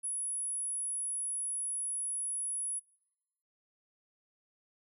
sine tone, 10260 Hz, E9, 48 cents flat, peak -33 dBFS, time 0.03-2.8 s, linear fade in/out 20 ms, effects noise-tail reverb RT60 0.8 s tail -22 dB re dry

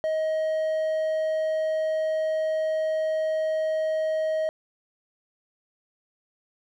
triangle tone, 630 Hz, D#5, 21 cents sharp, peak -21 dBFS, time 0.04-4.49 s, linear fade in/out 0 ms, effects none

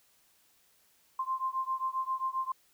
sine beating tone pair, 1046.5 / 1054 Hz, C6 / C6, 0 / +12 cents, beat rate 7.5 Hz, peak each -33 / -34 dBFS, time 1.19-2.52 s, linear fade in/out 5 ms, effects white hiss -67 dBFS RMS until 2.73 s

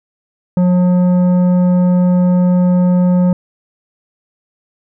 triangle tone with tanh clipping, 179.8 Hz, F#3, 49 cents flat, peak -10 dBFS, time 0.57-3.33 s, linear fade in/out 2 ms, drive 14 dB, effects none

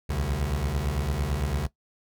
25% pulse beating tone pair, 65.41 / 74.31 Hz, C2 / D2, 0 / +21 cents, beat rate 8.9 Hz, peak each -26 / -24 dBFS, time 0.09-1.67 s, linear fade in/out 10 ms, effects noise-tail reverb RT60 0.1 s tail -17 dB re dry

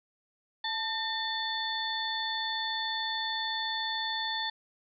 harmonic tone with a mistuned harmonic, 880 Hz, A5, in tune, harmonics 1 / 2 / 4 / 5, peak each -36 / -36 / -34 / -38 dBFS, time 0.64-4.5 s, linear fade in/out 5 ms, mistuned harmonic 2, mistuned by +52 cents, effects none

